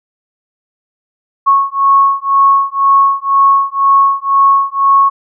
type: beating tone pair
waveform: sine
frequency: 1100 / 1102 Hz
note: C#6 / C#6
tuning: -14 / -11 cents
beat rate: 2 Hz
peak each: -10 dBFS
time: 1.46-5.1 s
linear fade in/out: 20 ms
effects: none